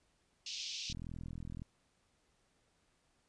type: band-pass noise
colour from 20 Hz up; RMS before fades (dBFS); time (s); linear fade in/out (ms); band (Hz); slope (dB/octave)
white; -43; 0.46-0.93; 5; 2600 to 6000; 48
type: click train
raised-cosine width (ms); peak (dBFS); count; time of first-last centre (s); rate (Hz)
5; -33; 31; 0.9-1.619; 41.7
effects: pink hiss -75 dBFS RMS until 3.28 s + resampled to 22050 Hz